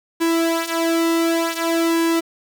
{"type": "tone with flanger", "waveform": "sawtooth", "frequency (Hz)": 331.5, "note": "E4", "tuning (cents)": 10, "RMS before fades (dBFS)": -19, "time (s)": [0.2, 2.21], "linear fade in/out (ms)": 20, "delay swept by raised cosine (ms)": [1.6, 4.3], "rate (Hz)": 0.55, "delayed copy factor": -0.75, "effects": ["7-bit"]}